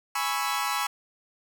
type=chord; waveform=sawtooth; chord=C# minor seventh; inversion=second; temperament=equal; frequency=830.6 / 987.8 / 1108.7 / 1318.5 Hz; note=G#5 / B5 / C#6 / E6; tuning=0 / 0 / 0 / 0 cents; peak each=-28 dBFS; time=0.15-0.87 s; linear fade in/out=5 ms; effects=none